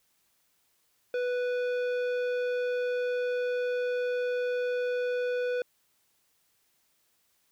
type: tone with tanh clipping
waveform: sine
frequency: 493.9 Hz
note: B4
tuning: in tune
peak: -29 dBFS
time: 1.14-5.62 s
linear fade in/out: 2 ms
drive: 13 dB
effects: white hiss -71 dBFS RMS until 7.51 s